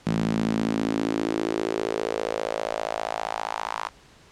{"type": "tone with high-pass filter sweep", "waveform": "sawtooth", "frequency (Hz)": 55, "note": "A1", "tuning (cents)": 0, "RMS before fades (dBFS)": -27, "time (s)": [0.06, 3.89], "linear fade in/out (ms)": 10, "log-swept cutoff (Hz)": [180, 1000], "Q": 3.5, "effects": ["pink hiss -53 dBFS RMS until 4.31 s", "low-pass 7000 Hz 12 dB/octave"]}